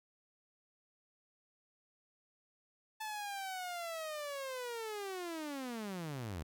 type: linear sweep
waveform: sawtooth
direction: down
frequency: 876 to 72.2 Hz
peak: -36 dBFS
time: 3-6.43 s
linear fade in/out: 10 ms
effects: none